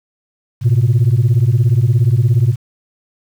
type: beating tone pair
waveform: sine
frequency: 110 / 127 Hz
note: A2 / B2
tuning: 0 / +49 cents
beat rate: 17 Hz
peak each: -10 dBFS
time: 0.61-2.56 s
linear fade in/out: 50 ms
effects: tanh soft clip ceiling -6 dBFS + 7-bit